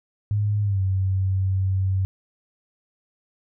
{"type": "tone with pitch glide", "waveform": "sine", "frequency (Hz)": [103.83, 95.21], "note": ["G#2", "G2"], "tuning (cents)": [0, -50], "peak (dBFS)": -19, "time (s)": [0.31, 2.05], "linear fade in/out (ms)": 0, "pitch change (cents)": -150, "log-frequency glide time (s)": [0.62, 0.81], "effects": []}